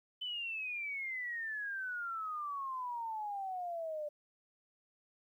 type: exponential sweep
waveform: sine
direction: down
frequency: 3042 to 587.3 Hz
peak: -37 dBFS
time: 0.21-4.09 s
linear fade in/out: 10 ms
effects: 12-bit